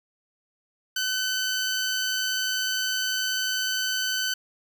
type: tone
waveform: 15% pulse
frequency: 1517 Hz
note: F#6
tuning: 43 cents sharp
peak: -18 dBFS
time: 0.96-4.34 s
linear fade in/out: 5 ms
effects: none